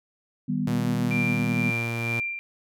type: chord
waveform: sine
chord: Eb augmented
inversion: none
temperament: equal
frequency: 155.56 / 196 / 246.9 Hz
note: Eb3 / G3 / B3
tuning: 0 / 0 / 0 cents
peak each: -29 / -28 / -27 dBFS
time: 0.48-1.71 s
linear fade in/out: 10 ms
type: tone with pitch glide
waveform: sawtooth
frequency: 120 to 116.38 Hz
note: B2 to A#2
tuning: -49 to -2 cents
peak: -24 dBFS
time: 0.67-2.2 s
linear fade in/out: 5 ms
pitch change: -53 cents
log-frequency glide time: 1.16-1.7 s
type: tone with tremolo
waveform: sine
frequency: 2373 Hz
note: D7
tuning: 17 cents sharp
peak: -25 dBFS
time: 1.11-2.39 s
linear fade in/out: 0 ms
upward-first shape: sine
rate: 2.1 Hz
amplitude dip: 60%
effects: none